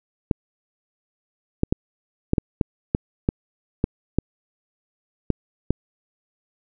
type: clicks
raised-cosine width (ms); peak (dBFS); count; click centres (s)
3; -5; 12; 0.312 / 1.634 / 1.725 / 2.334 / 2.382 / 2.612 / 2.949 / 3.289 / 3.841 / 4.186 / 5.303 / 5.706
effects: none